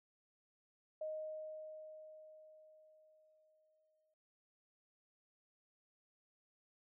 sine tone with exponential decay, 622.3 Hz, D#5, in tune, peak -39 dBFS, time 1.01-4.14 s, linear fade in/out 5 ms, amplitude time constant 680 ms, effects none

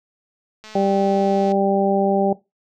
click train, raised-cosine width 0.2 ms, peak -23 dBFS, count 191, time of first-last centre 0.64-1.52 s, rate 216 Hz
harmonic tone, 196.7 Hz, G3, 6 cents sharp, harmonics 1 / 2 / 3 / 4, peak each -21 / -21 / -21 / -21 dBFS, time 0.75-2.33 s, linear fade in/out 5 ms
effects noise-tail reverb RT60 0.2 s tail -17 dB re dry

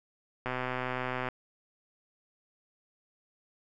click train, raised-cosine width 0.5 ms, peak -18 dBFS, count 106, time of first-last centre 0.46-1.287 s, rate 127 Hz, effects none

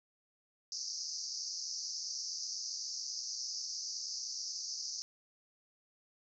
pink band-pass noise, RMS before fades -41 dBFS, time 0.72-5.02 s, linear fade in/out 0 ms, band 4700 to 6300 Hz, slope 96 dB/octave, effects none

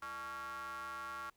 square ring-modulated tone, 130.81 Hz, C3, in tune, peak -40 dBFS, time 0.02-1.3 s, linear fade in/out 5 ms, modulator 1250 Hz, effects pink hiss -75 dBFS RMS until 1.36 s

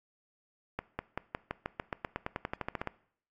accelerating click train, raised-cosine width 0.5 ms, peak -18 dBFS, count 19, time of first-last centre 0.79-2.873 s, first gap 200 ms, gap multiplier 0.93, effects noise-tail reverb RT60 0.6 s tail -20 dB re dry + AAC 48 kbps

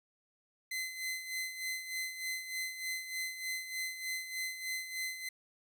sawtooth tone with tremolo, 2047 Hz, C7, 38 cents flat, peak -31 dBFS, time 0.71-5.29 s, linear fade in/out 5 ms, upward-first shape sine, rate 3.3 Hz, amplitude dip 65%, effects none

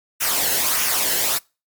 white noise with flanger, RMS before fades -20 dBFS, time 0.2-1.39 s, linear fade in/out 20 ms, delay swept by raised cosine 0.23 to 0.86 ms, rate 1.6 Hz, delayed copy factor -0.55, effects noise-tail reverb RT60 0.3 s tail -26 dB re dry + MP3 96 kbps

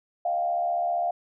sine tone with frequency modulation, 698.5 Hz, F5, in tune, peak -23 dBFS, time 0.25-1.11 s, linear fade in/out 5 ms, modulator 75.2 Hz, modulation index 0.63, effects none

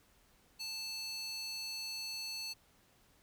square tone with high-pass filter, 880 Hz, A5, in tune, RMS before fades -42 dBFS, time 0.59-2.54 s, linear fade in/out 20 ms, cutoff 3800 Hz, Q 5.2, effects pink hiss -68 dBFS RMS until 3.22 s

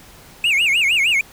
triangle tone with vibrato, 2489 Hz, D#7, in tune, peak -12 dBFS, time 0.44-1.21 s, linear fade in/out 2 ms, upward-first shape sine, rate 6.5 Hz, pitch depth 260 cents each way, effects pink hiss -44 dBFS RMS until 1.32 s

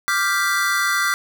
square chord, G dominant seventh, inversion second, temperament equal, 1174.7 / 1396.9 / 1568 / 1975.5 Hz, D6 / F6 / G6 / B6, 0 / 0 / 0 / 0 cents, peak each -24 dBFS, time 0.08-1.14 s, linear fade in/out 0 ms, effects none

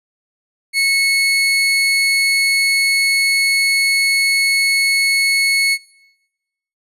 30% pulse tone, 2197 Hz, C#7, 16 cents flat, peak -10 dBFS, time 0.73-5.78 s, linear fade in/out 50 ms, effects noise-tail reverb RT60 1.0 s tail -22 dB re dry + resampled to 32000 Hz

